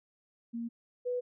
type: tone pair in turn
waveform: sine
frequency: 233.1 / 493.9 Hz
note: A#3 / B4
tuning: 0 / 0 cents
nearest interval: octave + minor second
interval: 1300 cents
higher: second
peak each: -34 / -30 dBFS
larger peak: second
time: 0.53-0.69 / 1.05-1.21 s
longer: neither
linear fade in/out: 20 ms
effects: none